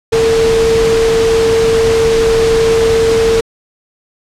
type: tone in noise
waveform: sine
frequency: 452.8 Hz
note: A4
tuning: 50 cents sharp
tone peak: -8 dBFS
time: 0.12-3.41 s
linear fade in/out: 10 ms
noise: pink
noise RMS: -18 dBFS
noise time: 0.12-3.41 s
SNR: +7 dB
effects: low-pass 7000 Hz 12 dB/octave